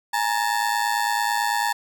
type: ring-modulated tone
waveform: 30% pulse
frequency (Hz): 884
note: A5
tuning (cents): +8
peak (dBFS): -15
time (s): 0.13-1.73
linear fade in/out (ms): 10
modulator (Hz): 54.5
effects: none